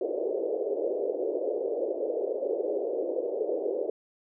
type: band-pass noise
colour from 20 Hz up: pink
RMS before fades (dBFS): -30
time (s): 0.01-3.9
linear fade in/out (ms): 2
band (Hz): 370 to 570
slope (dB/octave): 48
effects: none

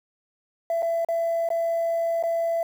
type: tone with dropouts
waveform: sine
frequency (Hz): 669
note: E5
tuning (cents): +25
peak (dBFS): -20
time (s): 0.7-2.63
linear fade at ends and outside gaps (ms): 2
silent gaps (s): 0.823-0.828 / 1.048-1.086 / 1.489-1.503 / 2.227-2.236
effects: tanh soft clip ceiling -19 dBFS + 8-bit

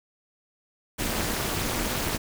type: noise with amplitude modulation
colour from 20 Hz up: pink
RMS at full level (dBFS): -24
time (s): 0.98-2.18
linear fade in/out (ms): 20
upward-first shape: sine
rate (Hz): 264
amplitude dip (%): 100
effects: none

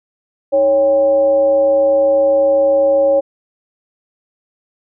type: tone with frequency modulation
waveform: sine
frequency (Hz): 554.4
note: C#5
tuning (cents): 0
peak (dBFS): -9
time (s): 0.52-3.21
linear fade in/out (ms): 20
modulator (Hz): 241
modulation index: 0.33
effects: none

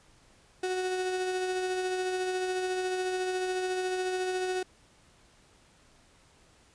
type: tone with tremolo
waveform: 35% pulse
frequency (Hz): 369.6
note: F#4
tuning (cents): -2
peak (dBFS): -26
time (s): 0.63-4.63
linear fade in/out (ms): 5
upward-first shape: sine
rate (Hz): 14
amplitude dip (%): 30
effects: pink hiss -61 dBFS RMS until 6.74 s + resampled to 22050 Hz

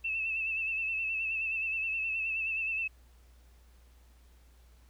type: tone with vibrato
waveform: sine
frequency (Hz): 2637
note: E7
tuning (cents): 0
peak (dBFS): -30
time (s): 0.04-2.88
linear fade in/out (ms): 10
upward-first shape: sine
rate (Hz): 9.5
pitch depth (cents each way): 45
effects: added 60 Hz sine -56 dBFS peak until 4.89 s + pink hiss -67 dBFS RMS until 4.89 s

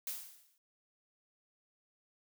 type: noise with exponential decay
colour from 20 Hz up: blue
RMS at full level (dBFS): -37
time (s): 0.07-0.58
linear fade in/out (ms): 1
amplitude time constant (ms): 110
effects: none

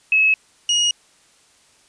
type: tone pair in turn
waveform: sine / 30% pulse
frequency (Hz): 2580 / 2882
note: E7 / F#7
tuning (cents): -38 / -46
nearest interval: major second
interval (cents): 192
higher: second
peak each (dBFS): -12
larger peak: neither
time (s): 0.12-0.34 / 0.69-0.91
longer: neither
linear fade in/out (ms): 2
effects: white hiss -55 dBFS RMS until 1.88 s + resampled to 22050 Hz

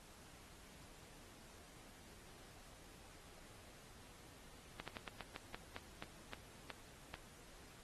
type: slowing click train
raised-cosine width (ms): 0.3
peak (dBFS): -29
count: 12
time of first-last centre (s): 4.8-7.141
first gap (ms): 77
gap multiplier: 1.19
effects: pink hiss -61 dBFS RMS until 7.83 s + AAC 32 kbps

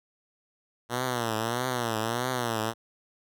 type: tone with vibrato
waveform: 5% pulse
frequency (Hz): 118.6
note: A#2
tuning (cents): +30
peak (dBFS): -16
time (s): 0.89-2.74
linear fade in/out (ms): 50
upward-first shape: triangle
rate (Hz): 1.6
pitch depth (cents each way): 160
effects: none

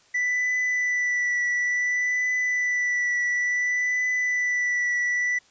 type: tone with vibrato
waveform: triangle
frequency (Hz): 1975.5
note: B6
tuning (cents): 0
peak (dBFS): -20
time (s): 0.14-5.39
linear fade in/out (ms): 10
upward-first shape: triangle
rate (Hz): 0.57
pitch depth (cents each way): 21
effects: white hiss -58 dBFS RMS until 5.5 s + resampled to 16000 Hz

